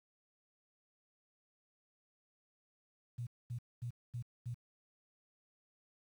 sine tone bursts, 120 Hz, B2, 49 cents flat, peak -38 dBFS, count 5, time 3.18-4.545 s, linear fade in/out 10 ms, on 89 ms, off 230 ms, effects 11-bit

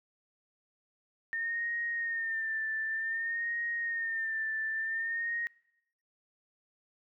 sine tone with vibrato, 1819 Hz, A#6, 43 cents flat, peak -31 dBFS, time 1.33-5.47 s, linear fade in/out 0 ms, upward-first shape sine, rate 0.54 Hz, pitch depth 51 cents each way, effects noise-tail reverb RT60 0.8 s tail -24 dB re dry

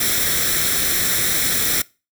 white noise with comb filter, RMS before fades -19 dBFS, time 0-1.82 s, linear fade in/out 5 ms, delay 0.53 ms, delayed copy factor +0.65, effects noise-tail reverb RT60 0.3 s tail -23 dB re dry

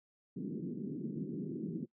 pink band-pass noise, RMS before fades -40 dBFS, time 0.36-1.86 s, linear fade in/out 10 ms, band 150 to 370 Hz, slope 48 dB/octave, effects noise-tail reverb RT60 0.1 s tail -22 dB re dry

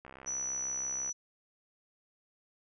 click train, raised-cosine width 0.5 ms, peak -33 dBFS, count 70, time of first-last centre 0.05-1.092 s, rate 66.2 Hz
sine tone, 5920 Hz, F#8, in tune, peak -33 dBFS, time 0.26-1.13 s, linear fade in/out 20 ms
effects none

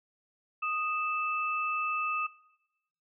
sine tone pair together, 1242 / 2634 Hz, D#6 / E7, -3 / -2 cents, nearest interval octave + minor second, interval 1301 cents, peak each -31 / -33 dBFS, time 0.62-2.27 s, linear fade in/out 10 ms, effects noise-tail reverb RT60 0.9 s tail -19 dB re dry

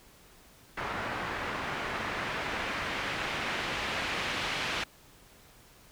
white noise with low-pass filter sweep, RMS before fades -34 dBFS, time 0.77-4.84 s, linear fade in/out 5 ms, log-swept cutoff 1500 to 2900 Hz, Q 1.1, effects pink hiss -57 dBFS RMS until 5.91 s

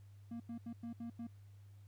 triangle tone bursts at uneven times, 233.1 Hz, A#3, in tune, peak -40 dBFS, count 6, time 0.31-0.4 / 0.49-0.58 / 0.66-0.73 / 0.83-0.93 / 1-1.1 / 1.19-1.27 s, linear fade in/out 5 ms, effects added 100 Hz sine -55 dBFS peak until 1.87 s + pink hiss -75 dBFS RMS until 1.87 s

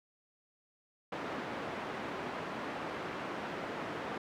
pink band-pass noise, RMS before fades -40 dBFS, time 1.12-4.18 s, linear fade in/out 5 ms, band 240 to 1900 Hz, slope 12 dB/octave, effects none

